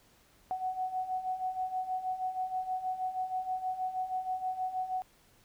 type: beating tone pair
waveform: sine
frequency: 740 / 746.3 Hz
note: F#5 / F#5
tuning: 0 / +15 cents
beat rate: 6.3 Hz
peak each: -38 / -33 dBFS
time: 0.51-5.02 s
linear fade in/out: 0 ms
effects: pink hiss -64 dBFS RMS until 5.44 s